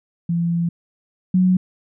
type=tone pair in turn; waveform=sine; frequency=170 / 183.97 Hz; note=F3 / F#3; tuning=-46 / -10 cents; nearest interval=minor second; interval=136 cents; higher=second; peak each=-17 / -12 dBFS; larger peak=second; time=0.29-0.69 / 1.34-1.57 s; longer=first; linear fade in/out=5 ms; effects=none